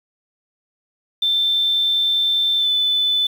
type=tone with pitch glide; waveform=sine; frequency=3555 to 3506 Hz; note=A7 to A7; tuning=+17 to -7 cents; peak=-15 dBFS; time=1.22-3.27 s; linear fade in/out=5 ms; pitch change=-24 cents; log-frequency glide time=2.57-2.69 s; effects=7-bit